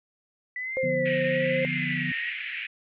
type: tone with vibrato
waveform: sine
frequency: 1973 Hz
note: B6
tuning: 2 cents flat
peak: -30 dBFS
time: 0.56-2.3 s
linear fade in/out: 2 ms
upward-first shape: triangle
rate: 1.1 Hz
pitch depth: 130 cents each way
type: tone with pitch glide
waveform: sine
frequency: 523.3 to 526.3 Hz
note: C5 to C5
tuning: 0 to +10 cents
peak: -24 dBFS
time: 0.77-1.65 s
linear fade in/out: 0 ms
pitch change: +10 cents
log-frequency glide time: 1.05-1.23 s
type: chord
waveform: sine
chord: B diminished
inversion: first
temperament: equal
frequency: 146.83 / 174.61 / 246.9 Hz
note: D3 / F3 / B3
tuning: 0 / 0 / 0 cents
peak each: -33 dBFS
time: 0.83-2.12 s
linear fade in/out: 5 ms
type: band-pass noise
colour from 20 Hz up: white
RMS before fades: -34 dBFS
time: 1.05-2.67 s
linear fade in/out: 10 ms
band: 1800 to 2700 Hz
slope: 48 dB/octave
effects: none